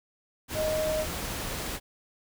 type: tone in noise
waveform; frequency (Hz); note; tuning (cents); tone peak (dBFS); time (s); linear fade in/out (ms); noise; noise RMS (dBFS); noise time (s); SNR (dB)
sine; 622.3; D#5; 0; -26; 0.54-1.06; 50; pink; -34; 0.48-1.8; +5
effects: none